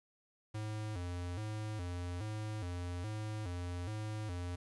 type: tone with vibrato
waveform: square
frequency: 97.5 Hz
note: G2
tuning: 9 cents flat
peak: -39 dBFS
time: 0.54-4.56 s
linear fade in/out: 10 ms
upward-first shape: square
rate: 1.2 Hz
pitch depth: 170 cents each way
effects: resampled to 24000 Hz + 11-bit